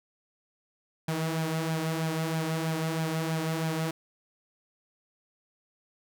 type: tone with flanger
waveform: sawtooth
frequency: 160.8 Hz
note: E3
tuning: 43 cents flat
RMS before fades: -30 dBFS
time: 1.08-3.91 s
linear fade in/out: 5 ms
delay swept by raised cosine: 1.2 to 4.8 ms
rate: 3.1 Hz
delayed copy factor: +0.55
effects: none